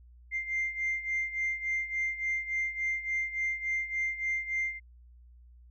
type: beating tone pair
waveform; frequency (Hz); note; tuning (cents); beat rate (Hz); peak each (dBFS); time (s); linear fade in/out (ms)
sine; 2093 / 2096.5; C7 / C7; 0 / +3; 3.5; -34 / -30; 0.31-4.8; 50
effects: tanh soft clip ceiling -24 dBFS + added 60 Hz sine -52 dBFS peak until 5.7 s